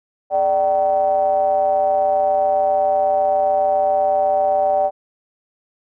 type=ring-modulated tone; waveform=triangle; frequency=86.6 Hz; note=F2; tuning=14 cents flat; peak=-9 dBFS; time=0.3-4.91 s; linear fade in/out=50 ms; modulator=679 Hz; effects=none